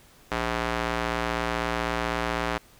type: tone with band-pass filter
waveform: square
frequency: 58 Hz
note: A#1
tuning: 8 cents flat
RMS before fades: -28 dBFS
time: 0.31-2.58 s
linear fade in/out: 5 ms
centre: 1400 Hz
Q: 0.66
effects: pink hiss -55 dBFS RMS until 2.79 s